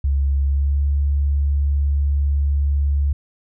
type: tone with pitch glide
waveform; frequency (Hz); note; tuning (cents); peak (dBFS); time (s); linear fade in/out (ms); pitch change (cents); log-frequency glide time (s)
sine; 69.3 to 71; C#2 to C#2; 0 to +42; -15; 0.04-3.13; 5; +42; 0.46-0.82
effects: none